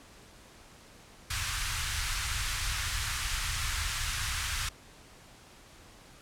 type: band-stop noise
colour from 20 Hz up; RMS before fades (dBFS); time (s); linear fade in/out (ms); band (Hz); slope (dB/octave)
pink; -32; 1.3-4.69; 5; 100 to 1200; 24
effects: pink hiss -54 dBFS RMS until 6.21 s + low-pass 10000 Hz 12 dB/octave